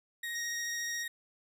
35% pulse tone with vibrato, 1875 Hz, A#6, 10 cents sharp, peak -34 dBFS, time 0.23-1.08 s, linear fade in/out 5 ms, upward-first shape sine, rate 14 Hz, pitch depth 10 cents each way
sine tone, 5630 Hz, F8, 13 cents sharp, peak -38 dBFS, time 0.34-1.04 s, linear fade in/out 20 ms
effects none

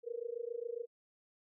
sine tone with amplitude modulation, 471.5 Hz, A#4, 20 cents sharp, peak -34 dBFS, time 0.03-0.87 s, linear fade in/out 50 ms, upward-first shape sine, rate 27.3 Hz, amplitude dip 95%, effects none

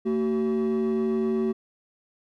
triangle tone pair together, 225.9 / 379.1 Hz, A3 / F#4, +46 / +42 cents, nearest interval major sixth, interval 896 cents, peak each -22 dBFS, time 0.05-1.53 s, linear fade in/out 20 ms, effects tanh soft clip ceiling -16 dBFS

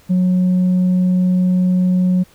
sine tone with tanh clipping, 182.5 Hz, F#3, 24 cents flat, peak -12 dBFS, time 0.09-2.24 s, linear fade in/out 20 ms, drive 1 dB, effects pink hiss -50 dBFS RMS until 2.34 s

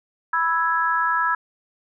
sine chord, E major, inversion second, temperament equal, 987.8 / 1318.5 / 1661.2 Hz, B5 / E6 / G#6, 0 / 0 / 0 cents, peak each -23 / -22 / -23 dBFS, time 0.33-1.35 s, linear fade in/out 5 ms, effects none

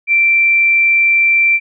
sine tone, 2349 Hz, D7, in tune, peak -8 dBFS, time 0.07-1.6 s, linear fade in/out 50 ms, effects none

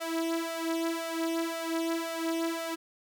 sawtooth tone with flanger, 329.6 Hz, E4, in tune, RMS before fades -32 dBFS, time 0-2.76 s, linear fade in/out 20 ms, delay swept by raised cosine 1.6 to 3.4 ms, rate 1.9 Hz, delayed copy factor +0.8, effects none

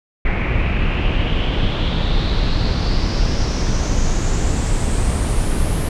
brown noise with low-pass filter sweep, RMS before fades -17 dBFS, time 0.25-5.89 s, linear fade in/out 5 ms, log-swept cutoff 2200 to 11000 Hz, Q 4.9, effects none

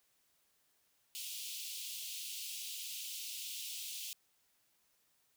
pink high-pass noise, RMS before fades -44 dBFS, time 1.15-4.13 s, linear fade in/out 0 ms, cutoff 2700 Hz, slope 48 dB/octave, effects white hiss -75 dBFS RMS until 5.36 s

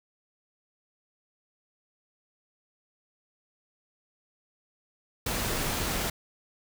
pink noise, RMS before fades -30 dBFS, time 5.26-6.1 s, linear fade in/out 5 ms, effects none

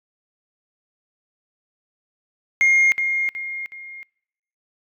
sine tone with echo, 2132 Hz, C7, 32 cents sharp, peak -10 dBFS, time 2.61-2.92 s, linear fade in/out 0 ms, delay 370 ms, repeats 3, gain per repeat -8 dB, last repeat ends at 4.03 s, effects noise-tail reverb RT60 0.9 s tail -26 dB re dry + tanh soft clip ceiling -11 dBFS

